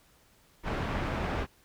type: low-pass noise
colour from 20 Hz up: pink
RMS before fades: -32 dBFS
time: 0.63-1.47 s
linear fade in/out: 50 ms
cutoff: 2000 Hz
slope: 12 dB/octave
effects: pink hiss -63 dBFS RMS until 1.64 s